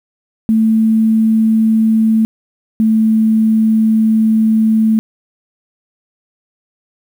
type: tone pair in turn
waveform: sine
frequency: 221.4 / 220.2 Hz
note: A3 / A3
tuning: +11 / +2 cents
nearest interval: unison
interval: 9 cents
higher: first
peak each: -8 dBFS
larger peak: neither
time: 0.49-2.25 / 2.8-4.99 s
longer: second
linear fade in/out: 0 ms
effects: 7-bit